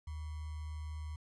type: tone with sample-and-hold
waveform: sine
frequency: 77 Hz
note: D#2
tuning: 17 cents flat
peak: -39 dBFS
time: 0.07-1.16 s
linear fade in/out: 5 ms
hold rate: 1050 Hz
effects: resampled to 24000 Hz